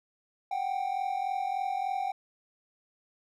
triangle tone pair together, 740.6 / 784 Hz, F#5 / G5, +1 / 0 cents, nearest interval minor second, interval 99 cents, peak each -31 / -29 dBFS, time 0.51-2.12 s, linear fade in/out 5 ms, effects none

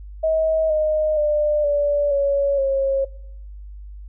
sine tone with pitch steps, 637 / 617.1 / 597.8 / 579.1 / 561 / 543.4 Hz, D#5 / D#5 / D5 / D5 / C#5 / C#5, +41 / -14 / +31 / -24 / +21 / -35 cents, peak -16 dBFS, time 0.23-3.05 s, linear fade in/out 10 ms, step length 470 ms, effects noise-tail reverb RT60 0.8 s tail -23 dB re dry + added 50 Hz sine -34 dBFS peak until 4.08 s

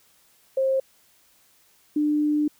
sine tone pair in turn, 532 / 298.6 Hz, C5 / D4, +29 / +29 cents, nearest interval minor seventh, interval 1000 cents, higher first, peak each -19 dBFS, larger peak neither, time 0.57-0.8 / 1.96-2.48 s, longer second, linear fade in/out 5 ms, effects white hiss -60 dBFS RMS until 2.59 s

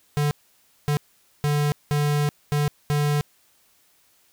square tone bursts at uneven times, 146.83 Hz, D3, in tune, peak -20 dBFS, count 6, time 0.17-0.31 / 0.88-0.97 / 1.44-1.72 / 1.91-2.29 / 2.52-2.68 / 2.9-3.21 s, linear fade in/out 0 ms, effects white hiss -61 dBFS RMS until 4.32 s

